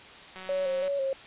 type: click train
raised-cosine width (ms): 0.3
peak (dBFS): -27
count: 98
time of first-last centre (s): 0.36-0.879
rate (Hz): 187
type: tone with vibrato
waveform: sine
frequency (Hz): 550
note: C#5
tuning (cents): -14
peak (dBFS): -26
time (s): 0.49-1.13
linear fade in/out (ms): 2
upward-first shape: square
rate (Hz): 3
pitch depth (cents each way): 38
effects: white hiss -47 dBFS RMS until 1.26 s + resampled to 8000 Hz